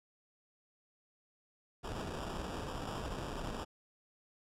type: noise with sample-and-hold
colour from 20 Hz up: pink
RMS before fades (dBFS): -41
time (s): 1.83-3.65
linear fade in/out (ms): 20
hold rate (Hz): 2100
effects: low-pass 9000 Hz 12 dB/octave